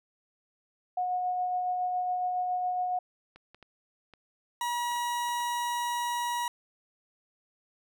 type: tone with tremolo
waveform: sine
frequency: 727 Hz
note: F#5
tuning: 31 cents flat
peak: -26 dBFS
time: 0.97-2.99 s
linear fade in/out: 5 ms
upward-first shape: sine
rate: 7.2 Hz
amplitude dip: 25%
type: clicks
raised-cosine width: 0.3 ms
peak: -35 dBFS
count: 8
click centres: 3.36 / 3.546 / 3.627 / 4.137 / 4.917 / 4.962 / 5.289 / 5.404 s
type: tone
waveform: 40% pulse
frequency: 960 Hz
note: B5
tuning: 49 cents flat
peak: -28 dBFS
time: 4.61-6.48 s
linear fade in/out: 2 ms
effects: none